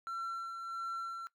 triangle tone with tremolo, 1354 Hz, E6, 46 cents sharp, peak -33 dBFS, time 0.07-1.27 s, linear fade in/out 0 ms, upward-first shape sine, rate 1.5 Hz, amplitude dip 45%, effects noise-tail reverb RT60 0.1 s tail -18 dB re dry + tanh soft clip ceiling -30 dBFS

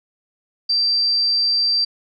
sine tone, 4693 Hz, D8, 2 cents flat, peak -15 dBFS, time 0.69-1.85 s, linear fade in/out 10 ms, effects none

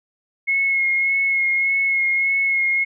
sine tone with vibrato, 2170 Hz, C#7, 37 cents flat, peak -16 dBFS, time 0.47-2.85 s, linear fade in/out 20 ms, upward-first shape sine, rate 1.7 Hz, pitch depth 20 cents each way, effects none

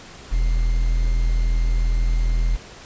triangle tone with quantisation, 41.2 Hz, E1, in tune, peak -14 dBFS, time 0.31-2.57 s, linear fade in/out 20 ms, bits 7, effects pink hiss -41 dBFS RMS until 2.85 s + resampled to 16000 Hz

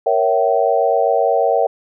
sine chord, A# diminished seventh, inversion none, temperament equal with one note detuned, 466.2 / 554.4 / 659.3 / 766.1 Hz, A#4 / C#5 / E5 / G5, 0 / 0 / 0 / -40 cents, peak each -18 dBFS, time 0.06-1.67 s, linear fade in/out 5 ms, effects none

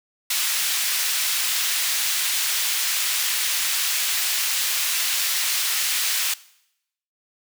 pink high-pass noise, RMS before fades -23 dBFS, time 0.3-6.34 s, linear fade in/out 5 ms, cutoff 2400 Hz, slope 12 dB/octave, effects noise-tail reverb RT60 0.8 s tail -20 dB re dry

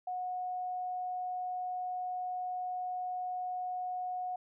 sine tone, 730 Hz, F#5, 24 cents flat, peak -34 dBFS, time 0.07-4.36 s, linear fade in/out 5 ms, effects none

